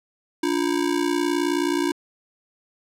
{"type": "ring-modulated tone", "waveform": "square", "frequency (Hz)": 320.4, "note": "E4", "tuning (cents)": -49, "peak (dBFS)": -18, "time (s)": [0.43, 1.92], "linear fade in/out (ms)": 2, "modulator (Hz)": 29.6, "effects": ["low-pass 11000 Hz 12 dB/octave"]}